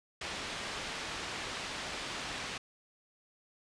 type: low-pass noise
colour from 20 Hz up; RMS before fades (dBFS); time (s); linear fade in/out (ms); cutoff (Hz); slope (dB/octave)
white; -40; 0.21-2.58; 5; 3700; 12
effects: resampled to 22050 Hz